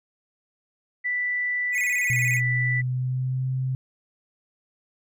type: tone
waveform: sine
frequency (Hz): 1975.5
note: B6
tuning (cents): 0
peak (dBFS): -23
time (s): 1.04-2.82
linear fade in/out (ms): 20
type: tone with vibrato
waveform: square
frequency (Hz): 2317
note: D7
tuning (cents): -24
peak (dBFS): -26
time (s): 1.72-2.41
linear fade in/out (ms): 50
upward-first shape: square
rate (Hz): 17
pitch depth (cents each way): 110
type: tone with pitch glide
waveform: sine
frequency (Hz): 123.47 to 130.28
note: B2 to C3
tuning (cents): 0 to -7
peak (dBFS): -23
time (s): 2.1-3.75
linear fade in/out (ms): 0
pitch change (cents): +93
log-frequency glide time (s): 2.31-3.48
effects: none